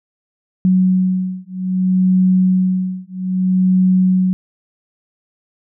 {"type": "beating tone pair", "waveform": "sine", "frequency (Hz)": [185, 185.62], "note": ["F#3", "F#3"], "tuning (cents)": [0, 6], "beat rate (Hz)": 0.62, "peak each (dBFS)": -15, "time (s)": [0.65, 4.33], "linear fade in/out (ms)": 0, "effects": []}